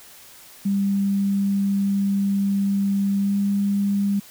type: tone with pitch glide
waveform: sine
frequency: 198.3 to 200.4 Hz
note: G3 to G3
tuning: +20 to +38 cents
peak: -18 dBFS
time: 0.65-4.2 s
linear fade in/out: 10 ms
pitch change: +18 cents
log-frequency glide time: 3.17-3.37 s
effects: white hiss -46 dBFS RMS until 4.3 s